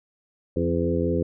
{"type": "harmonic tone with a mistuned harmonic", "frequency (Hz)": 84.6, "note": "E2", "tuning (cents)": 45, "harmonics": [1, 2, 3, 4, 5, 6], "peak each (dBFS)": [-28, -28, -28, -28, -28, -28], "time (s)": [0.56, 1.23], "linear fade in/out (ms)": 5, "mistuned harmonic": 3, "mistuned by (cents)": 31, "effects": []}